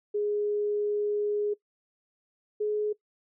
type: tone pair in turn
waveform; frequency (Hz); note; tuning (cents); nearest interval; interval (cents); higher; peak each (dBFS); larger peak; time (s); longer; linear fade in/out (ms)
sine; 415.3 / 421.6; G#4 / G#4; 0 / +26; unison; 26; second; -25 / -25; neither; 0.14-1.54 / 2.6-2.93; first; 10
effects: noise-tail reverb RT60 0.1 s tail -20 dB re dry